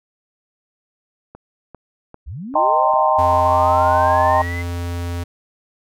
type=click train; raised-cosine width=1 ms; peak=-23 dBFS; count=6; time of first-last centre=1.35-3.334 s; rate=2.52 Hz
type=linear sweep; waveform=sine; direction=up; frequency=48.92 to 2068 Hz; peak=-27 dBFS; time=2.26-4.63 s; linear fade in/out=20 ms
type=chord; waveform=sine; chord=C minor seventh; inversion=first; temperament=equal with one note detuned; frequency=622.3 / 784 / 911.6 / 1046.5 Hz; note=Eb5 / G5 / Bb5 / C6; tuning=0 / 0 / -39 / 0 cents; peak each=-18 dBFS; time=2.55-4.42 s; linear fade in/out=5 ms
type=tone with pitch glide; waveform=square; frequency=87.31 to 86.66 Hz; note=F2 to F2; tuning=0 to -13 cents; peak=-23 dBFS; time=3.18-5.24 s; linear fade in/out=10 ms; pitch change=-13 cents; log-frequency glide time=3.58-5.11 s
effects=none